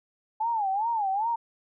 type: tone with vibrato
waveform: sine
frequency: 847 Hz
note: G#5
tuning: 34 cents sharp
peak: -24 dBFS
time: 0.4-1.36 s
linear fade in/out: 10 ms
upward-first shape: sine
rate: 2.5 Hz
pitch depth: 180 cents each way
effects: none